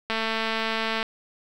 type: click train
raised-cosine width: 0.3 ms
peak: -11 dBFS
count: 208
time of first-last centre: 0.1-1.028 s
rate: 223 Hz
effects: 8-bit